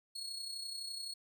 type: tone with amplitude modulation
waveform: 35% pulse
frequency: 4332 Hz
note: C#8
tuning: 41 cents flat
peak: -37 dBFS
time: 0.15-1.14 s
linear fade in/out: 10 ms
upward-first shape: sine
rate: 31.8 Hz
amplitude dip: 50%
effects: none